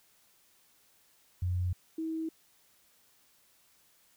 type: tone pair in turn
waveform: sine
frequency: 89.9 / 321.7 Hz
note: F#2 / E4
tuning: -49 / -42 cents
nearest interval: octave + minor seventh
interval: 2207 cents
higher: second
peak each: -28 / -32 dBFS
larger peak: first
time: 1.42-1.73 / 1.98-2.29 s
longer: neither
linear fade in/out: 5 ms
effects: white hiss -66 dBFS RMS until 4.16 s